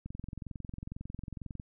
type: click train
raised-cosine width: 5 ms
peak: -28 dBFS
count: 35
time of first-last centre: 0.06-1.598 s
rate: 22.1 Hz
effects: none